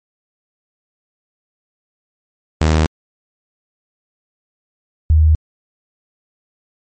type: tone pair in turn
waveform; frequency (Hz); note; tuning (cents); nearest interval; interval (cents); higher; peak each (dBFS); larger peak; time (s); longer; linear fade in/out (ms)
sawtooth / sine; 78.5 / 78.05; D#2 / D#2; +16 / +6; unison; 10; first; -7; neither; 2.61-2.86 / 5.1-5.35; neither; 0
effects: MP3 32 kbps